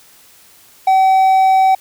triangle tone, 763 Hz, G5, 47 cents flat, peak -6 dBFS, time 0.87-1.75 s, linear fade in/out 5 ms, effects white hiss -46 dBFS RMS until 1.8 s

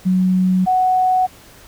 sine tone pair in turn, 185 / 741.6 Hz, F#3 / F#5, 0 / +4 cents, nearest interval 2 octaves, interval 2404 cents, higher second, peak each -12 dBFS, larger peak neither, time 0.05-0.66 / 0.66-1.27 s, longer neither, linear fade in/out 20 ms, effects pink hiss -44 dBFS RMS until 1.67 s

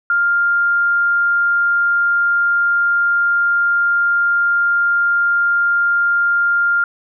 sine tone, 1400 Hz, F6, 4 cents sharp, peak -12 dBFS, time 0.1-6.84 s, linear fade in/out 2 ms, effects none

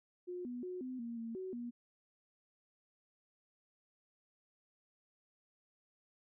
sine tone with pitch steps, 358.4 / 245.3 / 364.1 / 255.7 / 234 / 228.7 / 374.6 / 239.6 Hz, F4 / B3 / F#4 / C4 / A#3 / A#3 / F#4 / A#3, +45 / -12 / -28 / -40 / +7 / -33 / +21 / +48 cents, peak -40 dBFS, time 0.27-1.71 s, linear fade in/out 20 ms, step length 180 ms, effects none

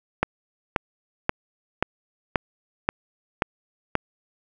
click train, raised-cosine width 0.5 ms, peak -4 dBFS, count 8, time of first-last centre 0.23-3.953 s, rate 1.88 Hz, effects none

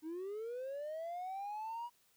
triangle linear sweep, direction up, 304.2 to 968 Hz, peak -37 dBFS, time 0.02-1.9 s, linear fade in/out 50 ms, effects tanh soft clip ceiling -35 dBFS + white hiss -72 dBFS RMS until 2.16 s

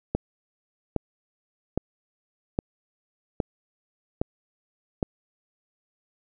click train, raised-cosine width 2 ms, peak -10 dBFS, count 7, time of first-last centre 0.15-5.028 s, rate 1.23 Hz, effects none

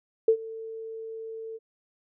sine tone with ADSR envelope, 447.1 Hz, A4, 28 cents sharp, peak -14 dBFS, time 0.28-1.59 s, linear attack 4 ms, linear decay 79 ms, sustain -21 dB, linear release 33 ms, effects none

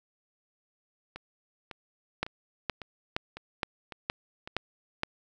two click trains, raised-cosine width 0.3 ms, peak -12 / -24 dBFS, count 7 / 7, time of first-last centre 2.23-5.034 / 1.16-4.475 s, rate 2.14 / 1.81 Hz, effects none

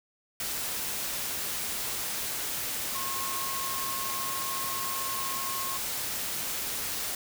sine tone in noise, 1079 Hz, C#6, 47 cents flat, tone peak -35 dBFS, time 2.95-5.77 s, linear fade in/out 2 ms, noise white, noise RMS -33 dBFS, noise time 0.4-7.15 s, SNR -5 dB, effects none

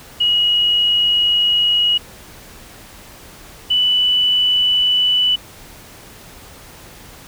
sine tone pair in turn, 2900 / 2978 Hz, F#7 / F#7, -35 / +11 cents, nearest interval unison, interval 46 cents, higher second, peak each -12 dBFS, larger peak neither, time 0.2-1.98 / 3.7-5.36 s, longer first, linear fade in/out 10 ms, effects pink hiss -40 dBFS RMS until 7.27 s

